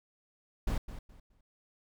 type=noise with echo; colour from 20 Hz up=brown; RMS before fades=-30 dBFS; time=0.67-0.78 s; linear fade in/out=5 ms; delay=210 ms; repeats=3; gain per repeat=-12 dB; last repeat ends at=1.41 s; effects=none